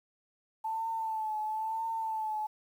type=tone with vibrato; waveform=sine; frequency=880 Hz; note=A5; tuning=in tune; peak=-31 dBFS; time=0.64-2.47 s; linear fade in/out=10 ms; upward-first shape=triangle; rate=1 Hz; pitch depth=52 cents each way; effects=10-bit